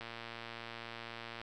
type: click train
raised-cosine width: 0.3 ms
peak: -28 dBFS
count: 164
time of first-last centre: 0.01-1.415 s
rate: 116 Hz
effects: none